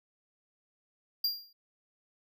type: tone with exponential decay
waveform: square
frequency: 4780 Hz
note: D8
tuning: 30 cents sharp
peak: -25 dBFS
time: 1.24-1.53 s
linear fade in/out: 5 ms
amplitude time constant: 63 ms
effects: none